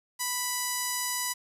5% pulse tone with notch filter, 987.8 Hz, B5, in tune, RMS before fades -31 dBFS, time 0.19-1.34 s, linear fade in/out 20 ms, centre 3300 Hz, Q 2, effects resampled to 32000 Hz + 9-bit

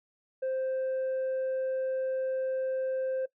sine tone with tanh clipping, 523.3 Hz, C5, in tune, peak -29 dBFS, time 0.42-3.26 s, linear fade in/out 10 ms, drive 2 dB, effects noise-tail reverb RT60 0.1 s tail -20 dB re dry

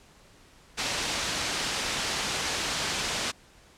white low-pass noise, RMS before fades -30 dBFS, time 0.77-3.32 s, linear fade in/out 20 ms, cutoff 5900 Hz, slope 12 dB/octave, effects pink hiss -56 dBFS RMS until 3.77 s + low-pass 9000 Hz 12 dB/octave

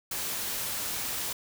white noise, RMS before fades -33 dBFS, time 0.11-1.33 s, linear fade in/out 5 ms, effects none

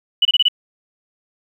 sine tone bursts, 2960 Hz, F#7, in tune, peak -10 dBFS, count 5, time 0.22-0.484 s, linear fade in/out 5 ms, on 32 ms, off 26 ms, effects 8-bit

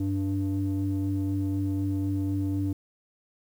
triangle ring-modulated tone, 98 Hz, G2, in tune, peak -19 dBFS, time 0-2.73 s, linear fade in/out 5 ms, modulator 194 Hz, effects tanh soft clip ceiling -18 dBFS + 9-bit

